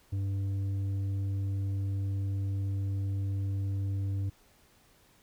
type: tone with tanh clipping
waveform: sine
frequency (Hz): 98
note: G2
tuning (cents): 0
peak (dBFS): -30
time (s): 0.12-4.3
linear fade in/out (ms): 10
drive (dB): 6
effects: pink hiss -63 dBFS RMS until 5.22 s